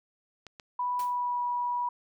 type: clicks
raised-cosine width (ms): 0.2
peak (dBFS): -27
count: 2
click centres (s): 0.467 / 0.598
type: tone with pitch glide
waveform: sine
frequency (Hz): 986 to 973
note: B5 to B5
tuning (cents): -3 to -26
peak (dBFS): -27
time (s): 0.79-1.89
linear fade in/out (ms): 5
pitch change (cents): -23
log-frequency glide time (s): 0.95-1.44
type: noise with exponential decay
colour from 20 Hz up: white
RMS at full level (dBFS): -41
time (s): 0.99-1.19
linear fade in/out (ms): 5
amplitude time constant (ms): 43
effects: none